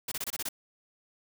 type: noise bursts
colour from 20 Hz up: white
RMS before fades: -34 dBFS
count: 7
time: 0.08-0.489 s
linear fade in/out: 5 ms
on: 37 ms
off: 25 ms
effects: none